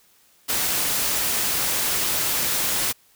white noise, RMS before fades -23 dBFS, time 0.48-2.93 s, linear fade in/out 20 ms, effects white hiss -58 dBFS RMS until 3.15 s

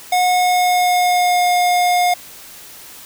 square tone with pitch glide, 726 to 714.4 Hz, F#5 to F5, -33 to +39 cents, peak -13 dBFS, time 0.12-2.14 s, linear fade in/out 5 ms, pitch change -28 cents, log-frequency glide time 0.32-1.47 s, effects white hiss -38 dBFS RMS until 3.05 s

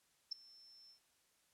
sine tone with ADSR envelope, 5340 Hz, E8, 22 cents sharp, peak -35 dBFS, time 0.31-1 s, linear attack 13 ms, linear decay 7 ms, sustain -24 dB, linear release 98 ms, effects white hiss -75 dBFS RMS until 1.53 s + low-pass 11000 Hz 12 dB/octave

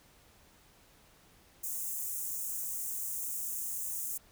white high-pass noise, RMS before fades -37 dBFS, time 1.63-4.18 s, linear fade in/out 10 ms, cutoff 6500 Hz, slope 48 dB/octave, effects pink hiss -62 dBFS RMS until 4.31 s

